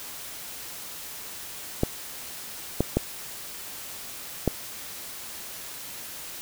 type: clicks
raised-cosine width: 2 ms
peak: -7 dBFS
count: 4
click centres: 1.834 / 2.806 / 2.97 / 4.477 s
effects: white hiss -39 dBFS RMS until 6.41 s